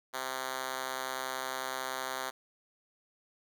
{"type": "tone with high-pass filter", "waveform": "5% pulse", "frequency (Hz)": 130.81, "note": "C3", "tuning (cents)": 0, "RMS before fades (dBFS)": -37, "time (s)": [0.13, 2.31], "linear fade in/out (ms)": 20, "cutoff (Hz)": 490, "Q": 0.53, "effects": []}